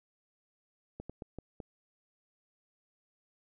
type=slowing click train; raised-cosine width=2 ms; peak=-28 dBFS; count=5; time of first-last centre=1-1.602 s; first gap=96 ms; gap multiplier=1.31; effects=none